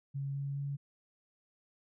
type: tone with pitch steps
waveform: sine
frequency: 138.59 / 139.72 / 140.85 Hz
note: C#3 / C#3 / C#3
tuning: 0 / +14 / +28 cents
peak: -34 dBFS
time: 0.14-0.77 s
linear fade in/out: 20 ms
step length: 210 ms
effects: none